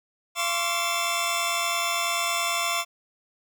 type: tone cluster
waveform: 25% pulse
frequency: 685 / 1056 / 1145 / 2672 / 3507 Hz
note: F5 / C6 / D6 / E7 / A7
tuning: -34 / +16 / -44 / +23 / -6 cents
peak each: -27 dBFS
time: 0.35-2.85 s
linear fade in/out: 50 ms
effects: none